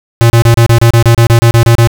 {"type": "tone bursts", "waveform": "square", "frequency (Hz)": 116.54, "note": "A#2", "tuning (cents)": 0, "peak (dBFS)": -3, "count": 14, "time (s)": [0.21, 1.873], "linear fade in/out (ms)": 0, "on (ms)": 90, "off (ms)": 31, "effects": []}